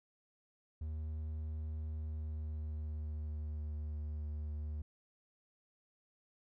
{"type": "tone with pitch glide", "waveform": "triangle", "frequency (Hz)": [77.6, 75.3], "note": ["D#2", "D2"], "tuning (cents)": [-4, 44], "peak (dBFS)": -36, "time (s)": [0.81, 4.82], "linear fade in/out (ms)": 5, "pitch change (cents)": -52, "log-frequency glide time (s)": [1.89, 3.9], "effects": []}